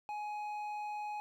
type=tone with hard clipping; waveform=sine; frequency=838 Hz; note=G#5; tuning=15 cents sharp; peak=-39 dBFS; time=0.09-1.2 s; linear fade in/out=0 ms; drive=6 dB; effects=none